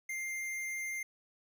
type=tone with hard clipping; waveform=sine; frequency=2102 Hz; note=C7; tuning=7 cents sharp; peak=-37 dBFS; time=0.09-1.03 s; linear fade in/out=5 ms; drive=17 dB; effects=none